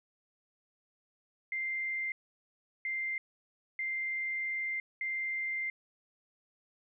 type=tone bursts at uneven times; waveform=sine; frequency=2093 Hz; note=C7; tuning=in tune; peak=-32 dBFS; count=4; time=1.52-2.12 / 2.85-3.18 / 3.79-4.8 / 5.01-5.7 s; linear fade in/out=2 ms; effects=none